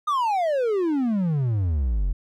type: exponential sweep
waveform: triangle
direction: down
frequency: 1244.5 to 41.01 Hz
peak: -18 dBFS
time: 0.07-2.13 s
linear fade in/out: 10 ms
effects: none